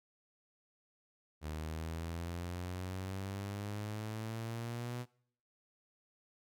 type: exponential sweep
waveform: sawtooth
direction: up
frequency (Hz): 76.2 to 123.47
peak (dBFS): -35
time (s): 1.41-5.06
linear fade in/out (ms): 50
effects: noise-tail reverb RT60 0.6 s tail -23 dB re dry